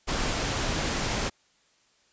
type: noise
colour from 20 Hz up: pink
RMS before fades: -28 dBFS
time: 0.07-1.3 s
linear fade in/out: 20 ms
effects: white hiss -65 dBFS RMS until 2.12 s + resampled to 16000 Hz